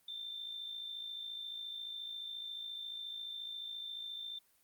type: tone with amplitude modulation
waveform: sine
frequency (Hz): 3571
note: A7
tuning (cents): +25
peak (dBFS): -39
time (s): 0.08-4.39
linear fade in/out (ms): 5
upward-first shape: sine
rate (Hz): 54.3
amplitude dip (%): 50
effects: white hiss -71 dBFS RMS until 4.63 s + Opus 32 kbps